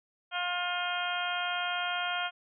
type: harmonic tone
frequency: 354.9 Hz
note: F4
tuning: 28 cents sharp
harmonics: 2 / 3 / 4 / 5 / 6 / 7 / 8 / 9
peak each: -35 / -40 / -34 / -45 / -43 / -40 / -42 / -37 dBFS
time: 0.31-2.31 s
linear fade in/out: 50 ms
effects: none